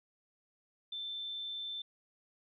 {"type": "tone", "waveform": "sine", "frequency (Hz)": 3545, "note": "A7", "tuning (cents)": 12, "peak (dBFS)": -38, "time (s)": [0.92, 1.82], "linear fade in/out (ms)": 5, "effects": []}